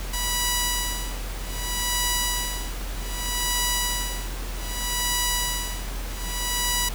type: tone with tremolo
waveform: 5% pulse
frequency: 978 Hz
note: B5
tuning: 17 cents flat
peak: -10 dBFS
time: 0.13-6.89 s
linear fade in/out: 5 ms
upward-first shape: sine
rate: 0.64 Hz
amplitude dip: 100%
effects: added 43 Hz sine -29 dBFS peak until 6.94 s + pink hiss -37 dBFS RMS until 6.94 s